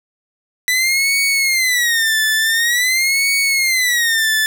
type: tone with vibrato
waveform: sawtooth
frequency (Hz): 1975.5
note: B6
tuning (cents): 0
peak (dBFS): -10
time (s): 0.68-4.46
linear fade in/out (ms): 0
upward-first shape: sine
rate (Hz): 0.47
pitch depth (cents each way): 210
effects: none